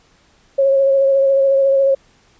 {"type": "tone with vibrato", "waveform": "sine", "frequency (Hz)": 545, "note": "C#5", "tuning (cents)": -29, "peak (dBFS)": -10, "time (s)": [0.58, 1.95], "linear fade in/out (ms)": 10, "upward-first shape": "sine", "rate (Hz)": 14, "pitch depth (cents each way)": 21, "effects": ["pink hiss -54 dBFS RMS until 2.39 s", "resampled to 16000 Hz"]}